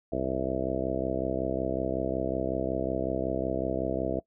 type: harmonic tone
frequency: 65.41 Hz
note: C2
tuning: in tune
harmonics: 1 / 2 / 3 / 4 / 5 / 6 / 7 / 8 / 9 / 10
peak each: -39 / -39 / -39 / -36 / -34 / -38 / -35 / -37 / -37 / -33 dBFS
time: 0.12-4.2 s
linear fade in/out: 5 ms
effects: noise-tail reverb RT60 0.1 s tail -21 dB re dry